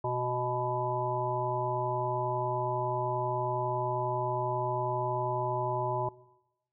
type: harmonic tone with a mistuned harmonic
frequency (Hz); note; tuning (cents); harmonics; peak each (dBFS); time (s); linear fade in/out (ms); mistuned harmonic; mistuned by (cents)
124.3; B2; +12; 1 / 3 / 5 / 7 / 8; -35 / -35 / -35 / -35 / -35; 0.04-6.09; 5; 7; -16
effects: noise-tail reverb RT60 1.0 s tail -22 dB re dry